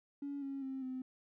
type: tone with pitch steps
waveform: triangle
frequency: 282.8 / 274.3 / 266 / 258 Hz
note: C#4 / C#4 / C4 / C4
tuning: +35 / -18 / +29 / -24 cents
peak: -35 dBFS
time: 0.22-1.02 s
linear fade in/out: 5 ms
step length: 200 ms
effects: tanh soft clip ceiling -36 dBFS